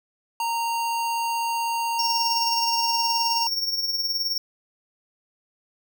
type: tone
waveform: square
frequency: 926 Hz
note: A#5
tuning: 12 cents flat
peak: -24 dBFS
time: 0.4-3.47 s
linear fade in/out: 2 ms
type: tone with tremolo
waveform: square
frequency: 5500 Hz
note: F8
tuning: 27 cents flat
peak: -21 dBFS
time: 1.99-4.38 s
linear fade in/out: 2 ms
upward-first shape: triangle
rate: 19 Hz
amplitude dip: 65%
effects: none